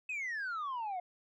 sine exponential sweep, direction down, 2593 to 700 Hz, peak -33 dBFS, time 0.09-1 s, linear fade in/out 5 ms, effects tanh soft clip ceiling -34 dBFS

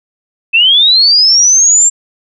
sine linear sweep, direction up, 2589 to 7459 Hz, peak -4 dBFS, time 0.53-1.9 s, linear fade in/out 20 ms, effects none

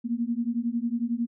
sine beating tone pair, 230 / 241 Hz, A#3 / B3, -23 / -42 cents, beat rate 11 Hz, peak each -28 dBFS, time 0.04-1.27 s, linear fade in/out 20 ms, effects none

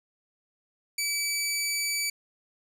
15% pulse tone, 2300 Hz, D7, 37 cents flat, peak -20 dBFS, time 0.98-2.1 s, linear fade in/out 5 ms, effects none

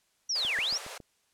sine linear two-way sweep, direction down then up, 5910 to 1593 to 5910 Hz, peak -27 dBFS, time 0.29-0.78 s, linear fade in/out 10 ms, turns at 0.57 s
pink high-pass noise, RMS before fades -42 dBFS, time 0.35-0.98 s, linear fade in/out 5 ms, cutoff 460 Hz, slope 48 dB/octave
click train, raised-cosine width 2 ms, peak -33 dBFS, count 5, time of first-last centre 0.45-1.002 s, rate 7.24 Hz
effects white hiss -71 dBFS RMS until 1.33 s + low-pass 10000 Hz 12 dB/octave

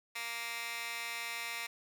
15% pulse tone with high-pass filter, 233.1 Hz, A#3, in tune, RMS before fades -40 dBFS, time 0.15-1.67 s, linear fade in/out 10 ms, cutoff 1800 Hz, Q 1.6, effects none

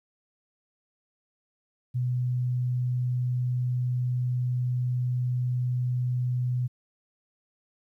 sine tone, 124.6 Hz, B2, 16 cents sharp, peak -24 dBFS, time 1.94-6.68 s, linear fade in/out 20 ms, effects 11-bit

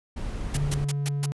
brown noise, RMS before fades -31 dBFS, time 0.16-0.85 s, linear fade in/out 10 ms
white noise bursts, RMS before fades -30 dBFS, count 5, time 0.54-1.26 s, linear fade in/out 5 ms, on 32 ms, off 140 ms
triangle tone, 142.5 Hz, C#3, 48 cents sharp, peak -23 dBFS, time 0.55-1.32 s, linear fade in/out 0 ms
effects resampled to 24000 Hz

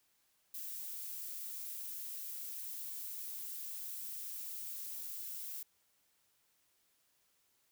violet noise, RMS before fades -44 dBFS, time 0.54-5.63 s, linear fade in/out 5 ms, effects white hiss -75 dBFS RMS until 7.71 s

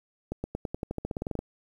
accelerating click train, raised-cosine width 2 ms, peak -18 dBFS, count 16, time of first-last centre 0.32-1.391 s, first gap 120 ms, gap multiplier 0.92, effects 9-bit

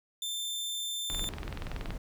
sawtooth tone, 3563 Hz, A7, 21 cents sharp, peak -30 dBFS, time 0.22-1.29 s, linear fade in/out 2 ms
click train, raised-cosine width 0.3 ms, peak -23 dBFS, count 18, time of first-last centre 1.1-1.906 s, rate 21.1 Hz
brown noise, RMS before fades -38 dBFS, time 1.1-1.98 s, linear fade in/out 5 ms
effects none

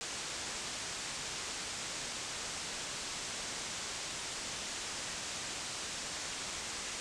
white low-pass noise, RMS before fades -41 dBFS, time 0.01-7 s, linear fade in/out 0 ms, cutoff 8300 Hz, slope 48 dB/octave, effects none

